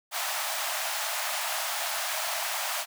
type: high-pass noise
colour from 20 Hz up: pink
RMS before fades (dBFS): -31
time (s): 0.11-2.86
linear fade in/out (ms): 50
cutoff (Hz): 600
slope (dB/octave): 96
effects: none